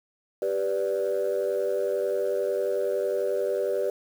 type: chord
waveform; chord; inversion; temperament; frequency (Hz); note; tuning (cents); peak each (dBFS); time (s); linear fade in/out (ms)
sine; G major; none; equal with one note detuned; 392 / 493.9 / 585; G4 / B4 / D5; 0 / 0 / -7; -27; 0.42-3.9; 2
effects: tanh soft clip ceiling -18 dBFS + 8-bit